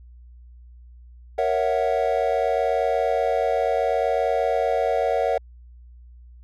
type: chord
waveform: triangle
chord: F# dominant seventh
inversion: first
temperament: equal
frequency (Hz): 466.2 / 554.4 / 659.3 / 740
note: A#4 / C#5 / E5 / F#5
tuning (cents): 0 / 0 / 0 / 0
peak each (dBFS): -23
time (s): 1.38-5.38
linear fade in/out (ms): 5
effects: added 60 Hz sine -43 dBFS peak until 6.43 s